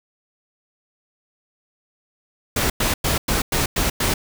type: noise bursts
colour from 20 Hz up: pink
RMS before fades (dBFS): -20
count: 7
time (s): 2.56-4.14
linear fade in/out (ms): 5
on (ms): 140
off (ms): 100
effects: none